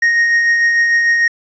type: tone with tremolo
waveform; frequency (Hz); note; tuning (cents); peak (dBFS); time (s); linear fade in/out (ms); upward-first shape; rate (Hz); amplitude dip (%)
triangle; 1864.7; A#6; 0; -7; 0.02-1.28; 5; sine; 6.7; 30
effects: resampled to 16000 Hz + 8-bit